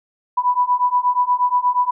sine beating tone pair, 984 / 992.4 Hz, B5 / B5, -7 / +8 cents, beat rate 8.4 Hz, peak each -18 / -17 dBFS, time 0.37-1.91 s, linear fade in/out 10 ms, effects none

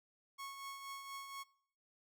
sawtooth tone with tremolo, 1100 Hz, C#6, 14 cents flat, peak -40 dBFS, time 0.38-1.44 s, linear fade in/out 20 ms, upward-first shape triangle, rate 4.2 Hz, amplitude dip 50%, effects noise-tail reverb RT60 0.6 s tail -23 dB re dry

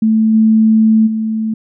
sine tone with level steps, 220 Hz, A3, in tune, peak -8 / -6 / -14 dBFS, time 0.02-1.54 s, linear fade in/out 5 ms, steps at 0.33 / 1.06 s, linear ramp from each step 20 ms, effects none

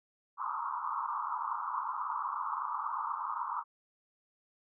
pink band-pass noise, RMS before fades -36 dBFS, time 0.37-3.64 s, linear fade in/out 50 ms, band 890 to 1300 Hz, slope 96 dB/octave, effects none

